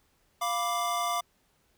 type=chord; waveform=square; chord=B diminished; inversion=second; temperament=equal; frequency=698.5 / 987.8 / 1174.7 Hz; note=F5 / B5 / D6; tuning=0 / 0 / 0 cents; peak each=-32 / -37 / -31 dBFS; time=0.41-1.21 s; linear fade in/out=10 ms; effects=pink hiss -69 dBFS RMS until 1.77 s